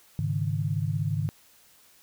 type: chord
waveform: sine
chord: Ab suspended fourth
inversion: none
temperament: equal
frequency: 103.83 / 138.59 / 155.56 Hz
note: Ab2 / Db3 / Eb3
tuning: 0 / 0 / 0 cents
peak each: -29 / -30 / -29 dBFS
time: 0.19-1.29 s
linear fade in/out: 0 ms
effects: white hiss -58 dBFS RMS until 2.02 s